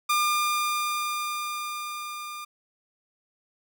sawtooth tone with level ramp, 1203 Hz, D6, 41 cents sharp, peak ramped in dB -17 to -32 dBFS, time 0.09-2.45 s, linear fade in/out 10 ms, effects none

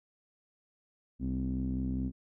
sawtooth tone with low-pass filter, 64.8 Hz, C2, 16 cents flat, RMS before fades -33 dBFS, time 1.19-2.12 s, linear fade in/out 50 ms, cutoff 240 Hz, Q 8, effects none

